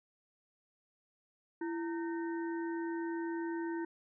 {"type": "harmonic tone with a mistuned harmonic", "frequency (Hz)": 306.3, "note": "D#4", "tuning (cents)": -27, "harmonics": [1, 3, 5, 6], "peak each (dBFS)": [-35, -45, -49, -51], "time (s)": [1.61, 3.85], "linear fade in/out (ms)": 5, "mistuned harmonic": 1, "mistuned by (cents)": 150, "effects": []}